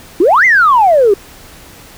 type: exponential two-way sweep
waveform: sine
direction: up then down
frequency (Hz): 311.1 to 2140 to 380.5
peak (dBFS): -4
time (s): 0.2-1.14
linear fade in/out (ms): 5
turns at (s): 0.45
effects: tanh soft clip ceiling 0 dBFS + pink hiss -37 dBFS RMS until 1.97 s